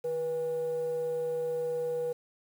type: tone with frequency modulation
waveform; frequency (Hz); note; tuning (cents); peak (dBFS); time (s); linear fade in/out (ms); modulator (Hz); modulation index
sine; 485.7; B4; -29; -28; 0.04-2.13; 10; 330; 0.23
effects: tanh soft clip ceiling -25 dBFS + 9-bit